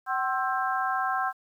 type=harmonic tone with a mistuned harmonic; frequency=265 Hz; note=C4; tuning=22 cents sharp; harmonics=3 / 4 / 5 / 6; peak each=-29 / -30 / -31 / -32 dBFS; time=0.06-1.33 s; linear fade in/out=50 ms; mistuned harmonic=3; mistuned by=-75 cents; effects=10-bit